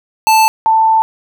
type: tone pair in turn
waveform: square / sine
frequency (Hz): 880 / 887.1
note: A5 / A5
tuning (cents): 0 / +14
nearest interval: unison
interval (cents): 14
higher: second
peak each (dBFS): -7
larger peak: neither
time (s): 0.27-0.48 / 0.66-1.02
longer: second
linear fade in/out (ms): 0
effects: none